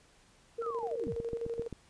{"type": "tone with tremolo", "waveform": "sine", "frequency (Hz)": 464, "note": "A#4", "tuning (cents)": -8, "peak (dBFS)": -32, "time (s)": [0.58, 1.68], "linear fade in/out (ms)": 10, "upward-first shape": "square", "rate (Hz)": 12, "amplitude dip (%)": 60}
{"type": "linear sweep", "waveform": "sine", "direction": "down", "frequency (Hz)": [1400, 30.64], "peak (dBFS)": -37, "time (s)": [0.61, 1.16], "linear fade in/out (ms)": 20}
{"type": "click train", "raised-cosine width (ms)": 3, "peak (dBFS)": -27, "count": 6, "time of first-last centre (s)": [1.07, 1.727], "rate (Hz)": 7.61}
{"effects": ["pink hiss -63 dBFS RMS until 1.89 s", "resampled to 22050 Hz"]}